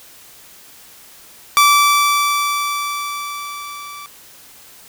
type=tone with level ramp; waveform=sawtooth; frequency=1161 Hz; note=D6; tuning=20 cents flat; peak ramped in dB=-4 to -28 dBFS; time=1.57-4.06 s; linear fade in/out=0 ms; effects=white hiss -43 dBFS RMS until 4.88 s